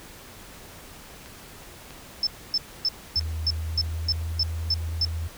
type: clicks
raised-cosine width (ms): 0.2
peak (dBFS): -26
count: 3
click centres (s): 1.26 / 1.907 / 3.211
type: tone bursts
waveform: sine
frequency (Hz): 5274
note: E8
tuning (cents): 0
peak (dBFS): -20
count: 10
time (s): 2.23-5.05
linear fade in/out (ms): 2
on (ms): 39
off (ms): 270
type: tone with pitch glide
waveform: sine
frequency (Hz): 79.8 to 81.9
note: D#2 to E2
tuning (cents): +44 to -11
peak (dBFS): -27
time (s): 3.16-5.28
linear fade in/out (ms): 10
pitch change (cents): +45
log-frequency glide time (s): 3.48-4.21
effects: pink hiss -45 dBFS RMS until 5.37 s